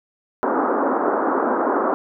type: band-pass noise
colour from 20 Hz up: pink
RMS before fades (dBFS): -20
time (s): 0.43-1.94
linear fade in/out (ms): 0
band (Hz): 250 to 1400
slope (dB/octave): 48
effects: none